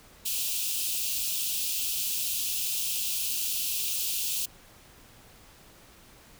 white high-pass noise, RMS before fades -30 dBFS, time 0.25-4.46 s, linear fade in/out 10 ms, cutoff 2500 Hz, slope 96 dB/octave, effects pink hiss -54 dBFS RMS until 6.39 s

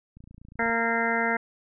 click train, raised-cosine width 5 ms, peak -35 dBFS, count 16, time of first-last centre 0.17-0.696 s, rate 28.5 Hz
harmonic tone, 230.4 Hz, A#3, 20 cents flat, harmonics 1 / 2 / 3 / 4 / 6 / 7 / 8 / 9, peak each -31 / -31 / -31 / -31 / -31 / -31 / -31 / -31 dBFS, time 0.59-1.37 s, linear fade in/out 5 ms
effects none

